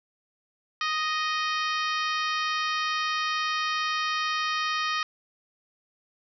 harmonic tone, 622.3 Hz, D#5, in tune, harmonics 2 / 3 / 4 / 5 / 6 / 7 / 8 / 9, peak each -28 / -32 / -34 / -36 / -38 / -39 / -40 / -41 dBFS, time 0.81-5.03 s, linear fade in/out 2 ms, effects none

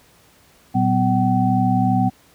sine tone cluster, 116.6 / 188.7 / 251.5 / 760 Hz, A#2 / F#3 / B3 / F#5, +1 / +34 / +32 / +46 cents, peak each -20 dBFS, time 0.74-2.1 s, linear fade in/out 20 ms, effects pink hiss -53 dBFS RMS until 2.34 s + high-pass 60 Hz 12 dB/octave

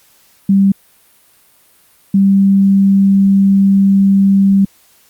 sine tone bursts at uneven times, 196 Hz, G3, in tune, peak -6 dBFS, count 2, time 0.49-0.72 / 2.14-4.65 s, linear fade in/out 5 ms, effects white hiss -50 dBFS RMS until 5.09 s + Opus 48 kbps

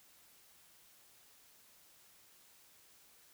silence, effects white hiss -64 dBFS RMS until 3.33 s

